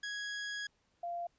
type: tone pair in turn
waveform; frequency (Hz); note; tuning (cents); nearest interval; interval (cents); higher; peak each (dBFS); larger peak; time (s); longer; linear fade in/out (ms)
sawtooth / sine; 1661.2 / 692; G#6 / F5; 0 / -16; octave + minor third; 1516; first; -34 / -36; first; 0.03-0.67 / 1.03-1.27; first; 5
effects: pink hiss -75 dBFS RMS until 1.38 s + resampled to 16000 Hz